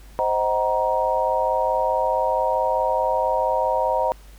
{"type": "chord", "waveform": "sine", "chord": "C half-diminished seventh", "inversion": "none", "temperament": "just", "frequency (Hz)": [523.3, 627.9, 753.5, 941.9], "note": ["C5", "Eb5", "Gb5", "Bb5"], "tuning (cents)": [0, 16, 31, 18], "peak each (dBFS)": [-24, -24, -27, -22], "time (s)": [0.19, 4.12], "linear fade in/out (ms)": 0, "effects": ["added 50 Hz sine -42 dBFS peak until 4.38 s", "pink hiss -52 dBFS RMS until 4.38 s"]}